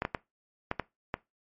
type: clicks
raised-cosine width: 0.5 ms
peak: -14 dBFS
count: 6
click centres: 0.021 / 0.051 / 0.148 / 0.714 / 0.797 / 1.141 s
effects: noise-tail reverb RT60 0.2 s tail -20 dB re dry + MP3 32 kbps